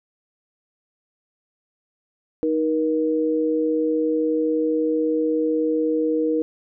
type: tone pair together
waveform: sine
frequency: 312.3 / 476.1 Hz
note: D#4 / A#4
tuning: +7 / +37 cents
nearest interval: perfect fifth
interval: 730 cents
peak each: -21 dBFS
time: 2.43-6.42 s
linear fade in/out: 0 ms
effects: none